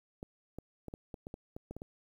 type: clicks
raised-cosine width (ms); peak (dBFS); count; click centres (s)
2; -29; 11; 0.229 / 0.586 / 0.883 / 0.939 / 1.142 / 1.269 / 1.341 / 1.565 / 1.71 / 1.766 / 1.819
effects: 10-bit